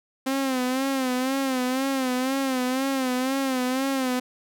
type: tone with vibrato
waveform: sawtooth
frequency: 261.6 Hz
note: C4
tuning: in tune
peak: -19 dBFS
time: 0.26-4.2 s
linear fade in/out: 10 ms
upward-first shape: sine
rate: 2 Hz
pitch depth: 74 cents each way
effects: none